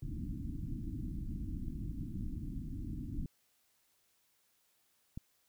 pink low-pass noise, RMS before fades -40 dBFS, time 0.02-3.26 s, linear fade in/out 2 ms, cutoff 320 Hz, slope 96 dB/octave
click, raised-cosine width 5 ms, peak -29 dBFS, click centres 5.175 s
effects white hiss -74 dBFS RMS until 5.48 s

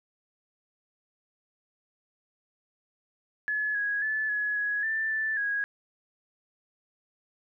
sine tone with pitch steps, 1707 / 1659 / 1736 / 1690 / 1674 / 1773 / 1760 / 1651 Hz, G#6 / G#6 / A6 / G#6 / G#6 / A6 / A6 / G#6, +47 / -2 / -24 / +30 / +13 / +13 / 0 / -11 cents, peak -26 dBFS, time 3.48-5.64 s, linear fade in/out 0 ms, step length 270 ms, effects none

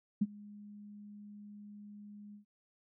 sine tone with ADSR envelope, 206.6 Hz, G#3, 9 cents flat, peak -24 dBFS, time 0.21-2.45 s, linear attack 10 ms, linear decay 37 ms, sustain -24 dB, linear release 110 ms, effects none

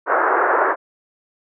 white band-pass noise, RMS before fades -17 dBFS, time 0.06-0.76 s, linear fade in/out 50 ms, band 350 to 1600 Hz, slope 48 dB/octave, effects none

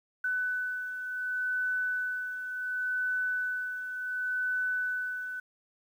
sine beating tone pair, 1500 / 1500.69 Hz, F#6 / F#6, +23 / +24 cents, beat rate 0.69 Hz, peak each -30 / -38 dBFS, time 0.24-5.4 s, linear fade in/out 5 ms, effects 10-bit

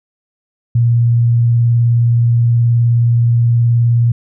sine tone with vibrato, 118.1 Hz, A#2, 23 cents sharp, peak -8 dBFS, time 0.75-4.12 s, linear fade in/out 5 ms, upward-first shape triangle, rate 19 Hz, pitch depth 20 cents each way, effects none

